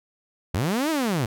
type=linear two-way sweep; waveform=sawtooth; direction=up then down; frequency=73.9 to 329.6 to 104.3 Hz; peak=-18 dBFS; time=0.54-1.26 s; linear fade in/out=5 ms; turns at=0.9 s; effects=none